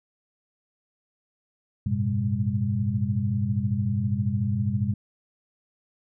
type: tone cluster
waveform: sine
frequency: 97.5 / 110.3 / 124.8 / 202.2 Hz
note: G2 / A2 / B2 / G#3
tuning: -9 / +5 / +19 / -46 cents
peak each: -28 dBFS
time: 1.86-4.94 s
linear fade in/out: 5 ms
effects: none